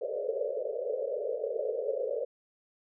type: band-pass noise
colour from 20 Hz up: white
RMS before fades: -33 dBFS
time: 0.01-2.25 s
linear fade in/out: 10 ms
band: 420 to 600 Hz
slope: 96 dB/octave
effects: none